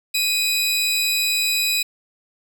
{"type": "tone pair together", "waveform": "sawtooth", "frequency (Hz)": [2489, 3951], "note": ["D#7", "B7"], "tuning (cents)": [0, 0], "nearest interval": "minor sixth", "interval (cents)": 800, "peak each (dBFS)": -18, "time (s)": [0.14, 1.83], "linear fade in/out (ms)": 10, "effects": []}